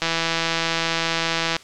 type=click train; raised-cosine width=0.2 ms; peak=-4 dBFS; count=256; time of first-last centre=0.02-1.565 s; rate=165 Hz; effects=white hiss -45 dBFS RMS until 1.63 s + low-pass 6000 Hz 12 dB/octave